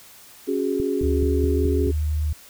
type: chord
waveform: sine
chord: C# suspended fourth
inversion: none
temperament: equal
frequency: 277.2 / 370 / 415.3 Hz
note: C#4 / F#4 / G#4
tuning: 0 / 0 / 0 cents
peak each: -25 dBFS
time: 0.47-1.92 s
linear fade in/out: 20 ms
type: click train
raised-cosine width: 5 ms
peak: -18 dBFS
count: 6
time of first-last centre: 0.8-1.868 s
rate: 4.68 Hz
type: tone with pitch glide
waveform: sine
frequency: 73 to 76.14 Hz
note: D2 to D#2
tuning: -10 to -37 cents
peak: -20 dBFS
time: 1.03-2.33 s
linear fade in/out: 5 ms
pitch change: +73 cents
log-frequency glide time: 1.15-1.61 s
effects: white hiss -47 dBFS RMS until 2.49 s